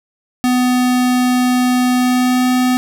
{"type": "tone with pitch glide", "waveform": "square", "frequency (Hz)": [250, 252], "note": ["B3", "B3"], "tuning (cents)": [21, 35], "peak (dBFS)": -12, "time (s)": [0.44, 2.77], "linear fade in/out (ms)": 0, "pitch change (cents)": 14, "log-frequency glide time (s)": [1.98, 2.47], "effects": []}